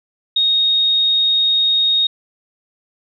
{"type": "tone", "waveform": "sine", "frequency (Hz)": 3730, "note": "A#7", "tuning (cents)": 0, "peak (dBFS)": -12, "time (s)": [0.36, 2.07], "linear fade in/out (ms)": 5, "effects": []}